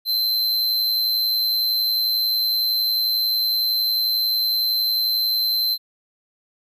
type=tone with amplitude modulation; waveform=square; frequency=4094 Hz; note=C8; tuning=38 cents flat; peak=-17 dBFS; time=0.05-5.78 s; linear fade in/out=50 ms; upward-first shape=sine; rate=111 Hz; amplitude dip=40%; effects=none